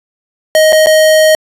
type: tone with dropouts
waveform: square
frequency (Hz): 626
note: D#5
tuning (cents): +10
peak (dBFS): -5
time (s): 0.55-1.35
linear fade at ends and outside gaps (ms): 1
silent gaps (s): 0.724-0.729 / 0.861-0.869
effects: resampled to 32000 Hz